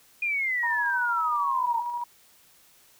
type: exponential sweep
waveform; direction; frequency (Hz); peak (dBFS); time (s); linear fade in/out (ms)
sine; down; 2456 to 900; -24; 0.22-1.8; 5
type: tone with tremolo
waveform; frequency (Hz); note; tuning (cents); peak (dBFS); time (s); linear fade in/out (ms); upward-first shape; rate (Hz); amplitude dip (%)
sine; 959; A#5; +49; -27; 0.63-2.04; 5; square; 13; 30
effects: white hiss -58 dBFS RMS until 2.99 s